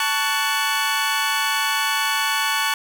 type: chord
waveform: 20% pulse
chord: F# minor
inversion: first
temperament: equal with one note detuned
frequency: 880 / 1122.3 / 1480 Hz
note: A5 / C#6 / F#6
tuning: 0 / +21 / 0 cents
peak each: -19 dBFS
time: 0-2.74 s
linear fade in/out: 2 ms
effects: none